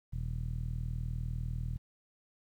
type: tone with low-pass filter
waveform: sawtooth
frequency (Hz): 40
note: D#1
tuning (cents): +49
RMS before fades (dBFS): -36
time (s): 0.12-1.78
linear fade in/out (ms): 20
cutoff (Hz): 130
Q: 3.3
effects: 11-bit